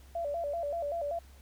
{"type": "tone with vibrato", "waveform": "sine", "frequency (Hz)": 626, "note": "D#5", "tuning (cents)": 10, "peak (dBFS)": -31, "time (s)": [0.15, 1.19], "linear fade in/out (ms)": 5, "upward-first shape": "square", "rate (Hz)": 5.2, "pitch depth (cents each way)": 140, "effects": ["added 67 Hz sine -52 dBFS peak until 1.41 s", "pink hiss -61 dBFS RMS until 1.41 s"]}